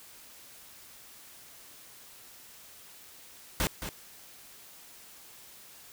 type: noise with echo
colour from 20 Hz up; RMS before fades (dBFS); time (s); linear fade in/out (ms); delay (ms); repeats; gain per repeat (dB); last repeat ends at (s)
pink; -28; 3.6-3.67; 0; 220; 1; -9; 3.89
effects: white hiss -52 dBFS RMS until 5.92 s